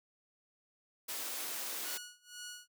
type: high-pass noise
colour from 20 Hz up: white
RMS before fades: -40 dBFS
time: 1.08-1.98 s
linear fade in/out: 10 ms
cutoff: 260 Hz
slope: 24 dB/octave
type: tone with tremolo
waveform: 10% pulse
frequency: 1457 Hz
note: F#6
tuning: 27 cents flat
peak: -35 dBFS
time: 1.83-2.68 s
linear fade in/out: 50 ms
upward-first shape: sine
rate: 2 Hz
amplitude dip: 95%
effects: none